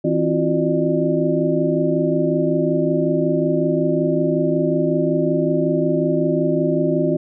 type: tone cluster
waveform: sine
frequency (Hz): 162.1 / 265.6 / 337.2 / 362.6 / 601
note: E3 / C4 / E4 / F#4 / D5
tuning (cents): -29 / +26 / +39 / -35 / +40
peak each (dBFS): -22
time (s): 0.04-7.17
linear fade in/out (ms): 10
effects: none

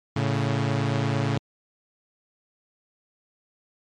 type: tone pair together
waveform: sawtooth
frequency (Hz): 110.88 / 139.7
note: A2 / C#3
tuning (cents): +14 / +14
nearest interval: major third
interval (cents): 400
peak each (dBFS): -21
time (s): 0.16-1.38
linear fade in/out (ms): 5
effects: low-pass 5000 Hz 12 dB/octave + MP3 64 kbps

